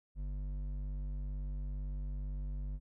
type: tone with hard clipping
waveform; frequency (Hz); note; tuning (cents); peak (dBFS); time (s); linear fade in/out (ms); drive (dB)
sine; 48.92; G1; -3; -38; 0.15-2.8; 50; 8
effects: none